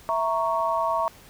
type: chord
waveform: sine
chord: A# diminished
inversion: second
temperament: equal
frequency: 659.3 / 932.3 / 1108.7 Hz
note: E5 / A#5 / C#6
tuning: 0 / 0 / 0 cents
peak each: -26 dBFS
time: 0.09-1.08 s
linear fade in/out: 0 ms
effects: pink hiss -50 dBFS RMS until 1.29 s